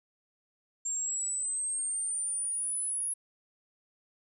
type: exponential sweep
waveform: sine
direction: up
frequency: 7370 to 10548 Hz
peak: -30 dBFS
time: 0.85-3.14 s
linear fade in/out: 10 ms
effects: none